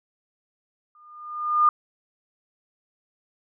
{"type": "tone with exponential growth", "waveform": "sine", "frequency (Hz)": 1213, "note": "D#6", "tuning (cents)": -44, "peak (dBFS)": -12, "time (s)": [0.95, 1.69], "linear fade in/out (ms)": 2, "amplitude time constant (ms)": 160, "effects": []}